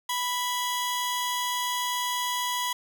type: tone pair together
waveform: sawtooth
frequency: 987.8 / 3313 Hz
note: B5 / G#7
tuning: 0 / -5 cents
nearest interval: octave + major sixth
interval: 2095 cents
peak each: -24 / -29 dBFS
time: 0.09-2.73 s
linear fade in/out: 5 ms
effects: none